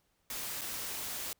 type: noise with dropouts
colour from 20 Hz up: white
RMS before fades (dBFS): -39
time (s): 0.3-1.33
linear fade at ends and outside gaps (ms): 2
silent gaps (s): 0.611-0.615
effects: pink hiss -75 dBFS RMS until 1.39 s